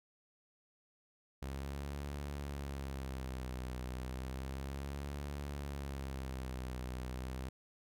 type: tone with vibrato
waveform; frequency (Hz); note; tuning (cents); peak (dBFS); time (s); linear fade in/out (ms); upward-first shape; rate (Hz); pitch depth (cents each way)
sawtooth; 67.1; C2; +44; -36; 1.42-7.49; 5; sine; 0.32; 110
effects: none